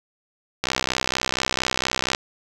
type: click train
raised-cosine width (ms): 0.2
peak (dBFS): -3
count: 98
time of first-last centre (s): 0.64-2.149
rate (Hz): 64.3
effects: 7-bit